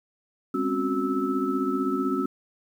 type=tone cluster; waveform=sine; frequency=202.8 / 257.1 / 272.8 / 367.3 / 1308 Hz; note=G#3 / C4 / C#4 / F#4 / E6; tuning=-41 / -30 / -28 / -13 / -14 cents; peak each=-33 / -30 / -27 / -29 / -31 dBFS; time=0.54-2.26 s; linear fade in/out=5 ms; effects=9-bit